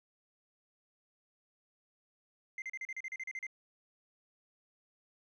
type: tone bursts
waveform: sine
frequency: 2083 Hz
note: C7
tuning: 8 cents flat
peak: -35 dBFS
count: 12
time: 2.58-3.467 s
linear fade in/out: 2 ms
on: 40 ms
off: 37 ms
effects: tanh soft clip ceiling -37 dBFS